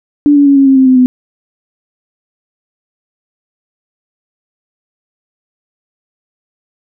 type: tone with pitch steps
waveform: sine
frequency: 291 / 285.2 / 279.5 / 273.9 / 268.4 / 263 / 257.8 / 252.6 Hz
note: D4 / C#4 / C#4 / C#4 / C4 / C4 / C4 / B3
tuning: -16 / +49 / +14 / -21 / +44 / +9 / -26 / +39 cents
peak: -3 dBFS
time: 0.26-1.06 s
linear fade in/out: 0 ms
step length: 100 ms
effects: none